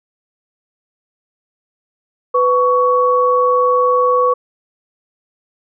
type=tone pair together; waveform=sine; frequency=498.9 / 1120 Hz; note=B4 / C#6; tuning=+17 / +18 cents; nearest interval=octave + major second; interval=1401 cents; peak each=-13 dBFS; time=2.34-4.34 s; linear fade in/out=10 ms; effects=none